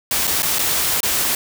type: noise with dropouts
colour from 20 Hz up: white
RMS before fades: -19 dBFS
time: 0.11-1.35 s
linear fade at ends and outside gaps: 2 ms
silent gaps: 0.271-0.275 / 0.422-0.429 / 0.586-0.591 / 1.005-1.031 s
effects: none